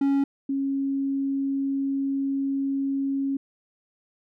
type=tone pair in turn; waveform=triangle / sine; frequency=277.2 / 274 Hz; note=C#4 / C#4; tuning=0 / -20 cents; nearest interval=unison; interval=20 cents; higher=first; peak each=-17 / -23 dBFS; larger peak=first; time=0.01-0.24 / 0.49-3.37 s; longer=second; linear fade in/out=5 ms; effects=none